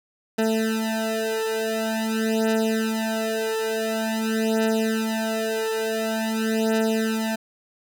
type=beating tone pair; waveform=20% pulse; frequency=221.3 / 221.77 Hz; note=A3 / A3; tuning=+10 / +14 cents; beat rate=0.47 Hz; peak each=-20 dBFS; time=0.38-7.36 s; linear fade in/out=10 ms; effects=none